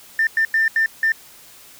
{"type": "tone bursts at uneven times", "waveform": "sine", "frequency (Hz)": 1792, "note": "A6", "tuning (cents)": 31, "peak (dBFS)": -13, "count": 5, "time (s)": [[0.19, 0.27], [0.37, 0.45], [0.54, 0.68], [0.76, 0.86], [1.03, 1.12]], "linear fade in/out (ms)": 2, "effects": ["tanh soft clip ceiling -10 dBFS", "white hiss -45 dBFS RMS until 1.79 s"]}